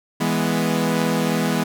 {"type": "chord", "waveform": "sawtooth", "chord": "E major", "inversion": "none", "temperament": "equal", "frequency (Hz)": [164.81, 207.7, 246.9], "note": ["E3", "G#3", "B3"], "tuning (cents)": [0, 0, 0], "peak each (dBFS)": -19, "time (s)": [0.2, 1.64], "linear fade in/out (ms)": 10, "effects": []}